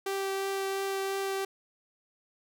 sawtooth tone with vibrato, 389.6 Hz, G4, 11 cents flat, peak -26 dBFS, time 0.06-1.45 s, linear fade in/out 5 ms, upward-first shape triangle, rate 2.9 Hz, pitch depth 9 cents each way, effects none

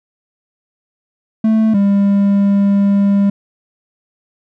triangle tone pair in turn, 220 / 199.93 Hz, A3 / G3, 0 / +34 cents, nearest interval major second, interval 166 cents, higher first, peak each -7 dBFS, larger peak neither, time 1.44-1.74 / 1.74-3.3 s, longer second, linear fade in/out 5 ms, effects none

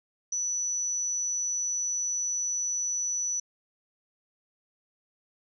sine tone, 5940 Hz, F#8, 6 cents sharp, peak -27 dBFS, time 0.32-3.4 s, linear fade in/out 5 ms, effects none

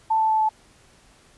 sine tone with pitch steps, 884 / 878.9 / 873.8 / 868.8 Hz, A5 / A5 / A5 / A5, +8 / -2 / -12 / -22 cents, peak -17 dBFS, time 0.1-0.492 s, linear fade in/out 10 ms, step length 98 ms, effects pink hiss -55 dBFS RMS until 1.37 s + resampled to 24000 Hz

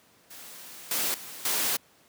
white noise with level steps, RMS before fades -45 / -28 / -42 / -27 dBFS, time 0.3-1.77 s, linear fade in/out 10 ms, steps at 0.91 / 1.14 / 1.45 s, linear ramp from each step 2 ms, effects pink hiss -60 dBFS RMS until 2.08 s + high-pass 150 Hz 12 dB/octave

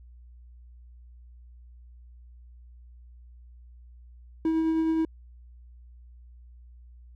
triangle tone with tremolo, 321.9 Hz, E4, 41 cents flat, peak -19 dBFS, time 4.45-5.05 s, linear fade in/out 2 ms, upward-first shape triangle, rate 9.5 Hz, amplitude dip 30%, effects added 60 Hz sine -47 dBFS peak until 7.15 s

